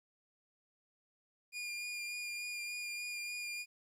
sawtooth tone with vibrato, 2421 Hz, D#7, 48 cents flat, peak -36 dBFS, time 1.52-3.66 s, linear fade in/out 50 ms, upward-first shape sine, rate 3.4 Hz, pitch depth 15 cents each way, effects low-pass 11000 Hz 12 dB/octave + 12-bit

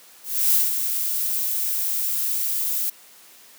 violet noise with ADSR envelope, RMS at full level -17 dBFS, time 0.23-2.9 s, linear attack 300 ms, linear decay 180 ms, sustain -7 dB, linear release 6 ms, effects white hiss -49 dBFS RMS until 3.58 s + high-pass 200 Hz 12 dB/octave

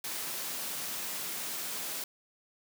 white high-pass noise, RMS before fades -37 dBFS, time 0.04-2.04 s, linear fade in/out 2 ms, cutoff 130 Hz, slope 48 dB/octave, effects none

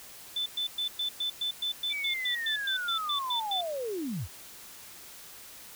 sine tone bursts, 3518 Hz, A7, 1 cent flat, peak -28 dBFS, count 16, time 0.36-3.61 s, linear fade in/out 5 ms, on 100 ms, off 110 ms
sine linear sweep, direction down, 2349 to 61.74 Hz, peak -31 dBFS, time 1.89-4.28 s, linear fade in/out 50 ms
effects white hiss -48 dBFS RMS until 5.75 s

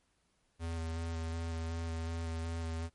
square tone with vibrato, 82.41 Hz, E2, in tune, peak -36 dBFS, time 0.59-2.9 s, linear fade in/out 50 ms, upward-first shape square, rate 2.7 Hz, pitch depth 14 cents each way, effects pink hiss -75 dBFS RMS until 2.94 s + MP3 48 kbps

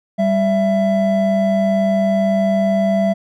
triangle tone pair together, 196 / 665.8 Hz, G3 / E5, 0 / +17 cents, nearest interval octave + major sixth, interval 2117 cents, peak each -14 dBFS, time 0.18-3.14 s, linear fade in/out 20 ms, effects none

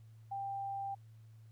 sine tone, 790 Hz, G5, 13 cents sharp, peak -37 dBFS, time 0.31-0.95 s, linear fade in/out 10 ms, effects added 111 Hz sine -54 dBFS peak until 1.51 s + pink hiss -75 dBFS RMS until 1.51 s

